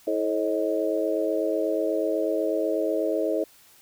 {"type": "harmonic tone with a mistuned harmonic", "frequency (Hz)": 108.1, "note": "A2", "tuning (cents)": -30, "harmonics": [3, 4, 5, 6], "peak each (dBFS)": [-28, -28, -28, -28], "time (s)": [0.07, 3.44], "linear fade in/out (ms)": 5, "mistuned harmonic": 6, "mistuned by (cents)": -54, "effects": ["white hiss -55 dBFS RMS until 3.81 s"]}